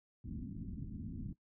white low-pass noise, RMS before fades -44 dBFS, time 0.24-1.33 s, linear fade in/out 5 ms, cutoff 270 Hz, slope 48 dB/octave, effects noise-tail reverb RT60 0.1 s tail -17 dB re dry

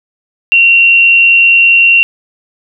sine tone with frequency modulation, 2745 Hz, F7, 31 cents flat, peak -3 dBFS, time 0.52-2.03 s, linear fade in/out 0 ms, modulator 152 Hz, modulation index 0.22, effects none

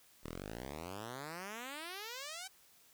5% pulse exponential sweep, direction up, 37.36 to 784 Hz, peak -32 dBFS, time 0.23-2.48 s, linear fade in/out 10 ms, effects white hiss -65 dBFS RMS until 2.93 s

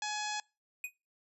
harmonic tone, 843 Hz, G#5, 26 cents sharp, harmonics 1 / 2 / 3 / 4 / 5 / 6 / 7 / 8 / 9, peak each -38 / -41 / -43 / -44 / -45 / -46 / -46 / -47 / -48 dBFS, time 0.02-0.4 s, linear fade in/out 2 ms
square tone with exponential decay, 2489 Hz, D#7, in tune, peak -33 dBFS, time 0.84-0.94 s, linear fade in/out 2 ms, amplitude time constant 20 ms
effects noise-tail reverb RT60 0.3 s tail -26 dB re dry + resampled to 32000 Hz

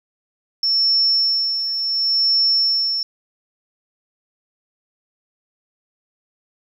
sine tone with tremolo, 5400 Hz, E8, 41 cents sharp, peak -13 dBFS, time 0.63-3.03 s, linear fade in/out 2 ms, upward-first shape sine, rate 0.7 Hz, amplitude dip 55%, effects 8-bit

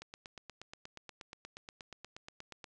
click train, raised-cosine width 0.2 ms, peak -29 dBFS, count 23, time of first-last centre 0.02-2.642 s, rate 8.39 Hz, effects resampled to 24000 Hz

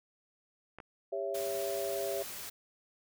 clicks, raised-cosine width 0.5 ms, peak -31 dBFS, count 2, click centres 0.786 / 0.802 s
sine chord, C# diminished, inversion second, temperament just, 399.1 / 554.4 / 665.2 Hz, G4 / C#5 / E5, +31 / 0 / +16 cents, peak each -37 dBFS, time 1.12-2.23 s, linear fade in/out 10 ms
white noise, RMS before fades -43 dBFS, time 1.34-2.5 s, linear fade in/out 10 ms
effects none

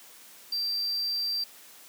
triangle tone, 4699 Hz, D8, in tune, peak -26 dBFS, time 0.52-1.44 s, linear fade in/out 5 ms, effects white hiss -51 dBFS RMS until 1.88 s + high-pass 200 Hz 12 dB/octave

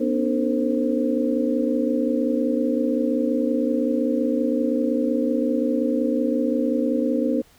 sine tone cluster, 243.8 / 273.7 / 299.3 / 455.2 / 526 Hz, B3 / C#4 / D4 / A#4 / C5, -22 / -22 / +33 / -41 / +9 cents, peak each -23 / -29 / -24 / -28 / -26 dBFS, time 0-7.42 s, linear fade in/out 10 ms, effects pink hiss -55 dBFS RMS until 7.58 s

